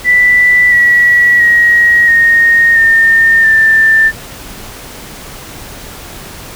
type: tone with pitch steps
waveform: sine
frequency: 1975.5 / 1934.8 / 1895 / 1856 / 1817.8 / 1780.4 Hz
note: B6 / B6 / A#6 / A#6 / A#6 / A6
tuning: 0 / -36 / +28 / -8 / -44 / +20 cents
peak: -4 dBFS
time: 0.04-4.12 s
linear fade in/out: 50 ms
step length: 680 ms
effects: pink hiss -29 dBFS RMS until 6.55 s